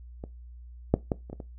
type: clicks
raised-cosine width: 2 ms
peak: -24 / -6 / -12 / -28 / -23 / -25 dBFS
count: 6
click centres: 0.239 / 0.94 / 1.118 / 1.299 / 1.33 / 1.402 s
effects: noise-tail reverb RT60 0.2 s tail -19 dB re dry + added 60 Hz sine -43 dBFS peak until 1.58 s